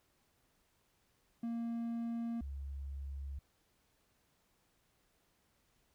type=tone pair in turn; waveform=triangle / sine; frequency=232.4 / 69.09 Hz; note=A#3 / C#2; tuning=-5 / -5 cents; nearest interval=octave + major sixth; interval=2100 cents; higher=first; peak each=-34 / -40 dBFS; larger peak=first; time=1.43-2.41 / 2.41-3.39 s; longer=neither; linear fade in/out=5 ms; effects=pink hiss -75 dBFS RMS until 5.94 s